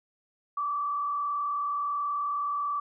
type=tone with frequency modulation; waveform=sine; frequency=1159 Hz; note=D6; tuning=23 cents flat; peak=-27 dBFS; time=0.57-2.8 s; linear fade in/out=5 ms; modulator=38.6 Hz; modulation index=0.68; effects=none